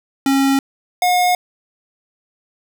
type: tone pair in turn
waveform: square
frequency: 272.6 / 720.4 Hz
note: C#4 / F#5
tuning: -29 / -46 cents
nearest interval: octave + perfect fourth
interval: 1683 cents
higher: second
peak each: -13 dBFS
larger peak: neither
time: 0.26-0.59 / 1.02-1.35 s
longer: neither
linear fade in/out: 2 ms
effects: none